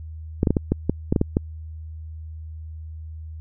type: clicks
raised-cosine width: 3 ms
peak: -5 dBFS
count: 10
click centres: 0.431 / 0.472 / 0.506 / 0.568 / 0.72 / 0.896 / 1.125 / 1.162 / 1.214 / 1.369 s
effects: added 79 Hz sine -33 dBFS peak until 3.4 s